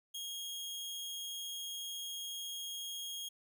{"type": "tone with amplitude modulation", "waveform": "sawtooth", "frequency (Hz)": 3266, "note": "G#7", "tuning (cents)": -30, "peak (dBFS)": -36, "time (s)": [0.14, 3.29], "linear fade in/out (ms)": 10, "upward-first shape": "sine", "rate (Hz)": 174, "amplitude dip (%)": 25, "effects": []}